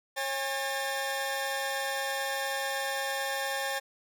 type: tone cluster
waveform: sawtooth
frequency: 545 / 813 / 1792 Hz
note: C#5 / G#5 / A6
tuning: -29 / -37 / +31 cents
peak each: -31 dBFS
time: 0.16-3.8 s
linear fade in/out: 20 ms
effects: none